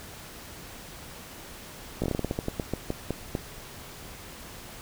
slowing click train, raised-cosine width 2 ms, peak -14 dBFS, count 16, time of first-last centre 2.02-3.352 s, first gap 17 ms, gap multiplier 1.21, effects pink hiss -44 dBFS RMS until 4.81 s

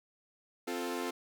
sawtooth chord, F major, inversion second, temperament equal, 261.6 / 349.2 / 440 Hz, C4 / F4 / A4, 0 / 0 / 0 cents, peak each -35 / -34 / -36 dBFS, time 0.67-1.11 s, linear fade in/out 10 ms, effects none

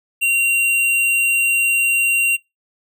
sine tone with tanh clipping, 2759 Hz, F7, 22 cents flat, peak -15 dBFS, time 0.21-2.37 s, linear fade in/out 20 ms, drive 17 dB, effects noise-tail reverb RT60 0.2 s tail -22 dB re dry

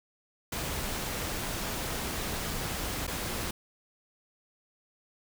pink noise with dropouts, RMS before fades -34 dBFS, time 0.52-3.51 s, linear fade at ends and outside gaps 5 ms, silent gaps 3.069-3.076 s, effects none

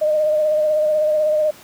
sine tone with vibrato, 612 Hz, D#5, 29 cents flat, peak -14 dBFS, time 0.01-1.51 s, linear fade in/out 10 ms, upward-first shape sine, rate 16 Hz, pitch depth 28 cents each way, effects pink hiss -43 dBFS RMS until 1.63 s + high-pass 150 Hz 12 dB/octave

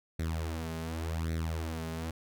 sawtooth tone with flanger, 81.1 Hz, E2, 28 cents flat, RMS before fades -35 dBFS, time 0.19-2.11 s, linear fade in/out 5 ms, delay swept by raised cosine 0.5 to 4.8 ms, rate 0.88 Hz, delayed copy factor +0.8, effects none

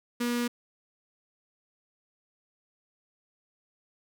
sawtooth tone with notch filter, 240.5 Hz, B3, 46 cents flat, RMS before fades -29 dBFS, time 0.2-0.48 s, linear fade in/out 10 ms, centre 740 Hz, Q 1.7, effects none

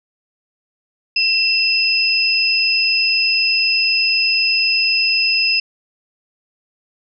sine tone pair together, 2688 / 5064 Hz, E7 / D#8, +33 / +30 cents, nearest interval major seventh, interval 1097 cents, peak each -16 dBFS, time 1.16-5.6 s, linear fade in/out 5 ms, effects none

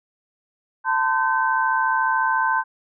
sine tone cluster, 893 / 1027 / 1539 Hz, A5 / C6 / G6, +25 / -33 / -32 cents, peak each -22 dBFS, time 0.84-2.64 s, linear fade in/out 50 ms, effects none

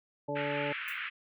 harmonic tone, 144.5 Hz, D3, 28 cents flat, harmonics 1 / 2 / 3 / 4 / 6, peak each -41 / -39 / -39 / -35 / -39 dBFS, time 0.28-0.73 s, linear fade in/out 10 ms
white band-pass noise, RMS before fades -38 dBFS, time 0.35-1.1 s, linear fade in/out 20 ms, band 1300 to 2800 Hz, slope 48 dB/octave
violet noise with exponential decay, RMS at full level -44 dBFS, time 0.88-1.02 s, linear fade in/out 1 ms, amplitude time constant 30 ms
effects none

